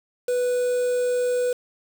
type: tone with quantisation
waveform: triangle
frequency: 493.9 Hz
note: B4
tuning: in tune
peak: -18 dBFS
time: 0.28-1.53 s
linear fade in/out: 5 ms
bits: 6
effects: none